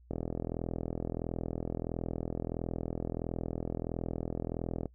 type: click train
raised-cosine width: 2 ms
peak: -21 dBFS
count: 198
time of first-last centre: 0.11-4.857 s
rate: 41.5 Hz
effects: noise-tail reverb RT60 0.1 s tail -24 dB re dry + added 60 Hz sine -56 dBFS peak until 4.94 s